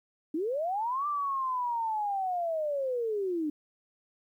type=linear two-way sweep; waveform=sine; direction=up then down; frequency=290.3 to 1188 to 290.3 Hz; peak=-28 dBFS; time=0.34-3.5 s; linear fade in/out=5 ms; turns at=1.07 s; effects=11-bit